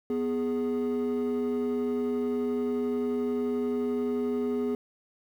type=tone pair together; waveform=triangle; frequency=246.9 / 415.3 Hz; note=B3 / G#4; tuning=0 / 0 cents; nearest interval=major sixth; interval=900 cents; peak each=-26 dBFS; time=0.1-4.75 s; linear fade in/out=2 ms; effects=tanh soft clip ceiling -20 dBFS + 10-bit